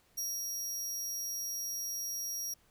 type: tone with ADSR envelope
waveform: sawtooth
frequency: 5660 Hz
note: F8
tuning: 22 cents sharp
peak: -31 dBFS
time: 0.17-2.54 s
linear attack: 12 ms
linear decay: 230 ms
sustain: -2 dB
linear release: 6 ms
effects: pink hiss -68 dBFS RMS until 2.7 s